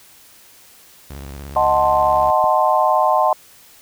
sawtooth tone with vibrato, 69.3 Hz, C#2, in tune, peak -27 dBFS, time 1.1-2.31 s, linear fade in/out 5 ms, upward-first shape square, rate 17 Hz, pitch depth 120 cents each way
sine chord, D# diminished seventh, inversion none, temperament equal, 622.3 / 740 / 880 / 1046.5 Hz, D#5 / F#5 / A5 / C6, 0 / 0 / 0 / 0 cents, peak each -18 dBFS, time 1.56-3.33 s, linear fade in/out 2 ms
click, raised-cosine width 3 ms, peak -22 dBFS, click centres 2.441 s
effects white hiss -47 dBFS RMS until 3.81 s

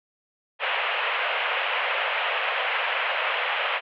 white band-pass noise, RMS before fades -26 dBFS, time 0.59-3.81 s, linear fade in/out 50 ms, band 490 to 3000 Hz, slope 48 dB/octave, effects none

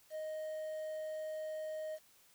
triangle tone with quantisation, 623 Hz, D#5, 2 cents sharp, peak -37 dBFS, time 0.1-1.99 s, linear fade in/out 50 ms, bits 10, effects white hiss -66 dBFS RMS until 2.34 s

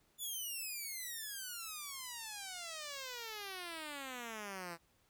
5% pulse exponential sweep, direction down, 3520 to 164.81 Hz, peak -32 dBFS, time 0.18-4.78 s, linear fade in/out 50 ms, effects pink hiss -73 dBFS RMS until 5.09 s

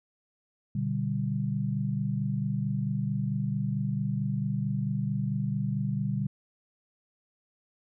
sine chord, G major, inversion first, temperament just, 122.5 / 147 / 196 Hz, B2 / D3 / G3, -14 / +2 / 0 cents, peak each -31 dBFS, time 0.75-6.27 s, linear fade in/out 5 ms, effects none

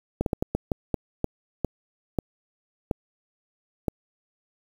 slowing click train, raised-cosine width 2 ms, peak -10 dBFS, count 12, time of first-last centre 0.21-3.882 s, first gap 52 ms, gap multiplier 1.34, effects 7-bit

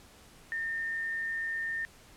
sine tone with amplitude modulation, 1816 Hz, A#6, 46 cents flat, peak -30 dBFS, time 0.52-1.85 s, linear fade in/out 0 ms, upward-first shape sine, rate 168 Hz, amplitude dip 25%, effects pink hiss -56 dBFS RMS until 2.16 s + low-pass 12000 Hz 12 dB/octave

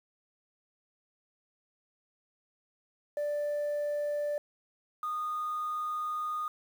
sine tone pair in turn, 587.3 / 1231.2 Hz, D5 / D#6, 0 / -19 cents, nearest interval octave + minor second, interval 1281 cents, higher second, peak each -27 / -30 dBFS, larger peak first, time 3.17-4.38 / 5.03-6.48 s, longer second, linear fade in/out 2 ms, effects tanh soft clip ceiling -28 dBFS + 9-bit

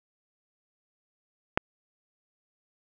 click, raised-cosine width 0.5 ms, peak -6 dBFS, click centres 1.575 s, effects none

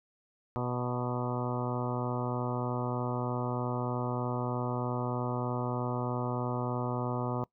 harmonic tone with a mistuned harmonic, 123.2 Hz, B2, 4 cents flat, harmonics 1 / 2 / 3 / 4 / 5 / 6 / 7 / 8 / 9 / 10, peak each -34 / -37 / -39 / -40 / -41 / -42 / -42 / -43 / -44 / -44 dBFS, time 0.56-7.44 s, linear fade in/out 0 ms, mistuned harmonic 7, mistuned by +27 cents, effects noise-tail reverb RT60 0.1 s tail -22 dB re dry

